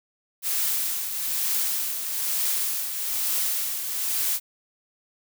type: noise with tremolo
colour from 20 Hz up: blue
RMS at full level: -24 dBFS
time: 0.42-4.4 s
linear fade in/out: 50 ms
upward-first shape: triangle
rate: 1.1 Hz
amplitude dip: 55%
effects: none